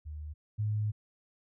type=tone pair in turn; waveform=sine; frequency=75.7 / 106.24 Hz; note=D#2 / G#2; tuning=-47 / +40 cents; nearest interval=tritone; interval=587 cents; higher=second; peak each=-38 / -28 dBFS; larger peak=second; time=0.05-0.34 / 0.58-0.92 s; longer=second; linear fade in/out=20 ms; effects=none